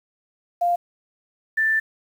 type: tone pair in turn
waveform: sine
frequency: 698.5 / 1770.3 Hz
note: F5 / A6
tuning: 0 / +10 cents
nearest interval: octave + major third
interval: 1610 cents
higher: second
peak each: -17 / -17 dBFS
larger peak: neither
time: 0.61-0.76 / 1.57-1.8 s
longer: second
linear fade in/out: 10 ms
effects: 8-bit